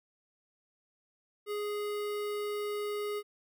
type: tone with notch filter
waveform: square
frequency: 415.3 Hz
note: G#4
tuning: in tune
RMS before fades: -35 dBFS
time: 1.46-3.23 s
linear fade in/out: 50 ms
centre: 6600 Hz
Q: 1.7
effects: none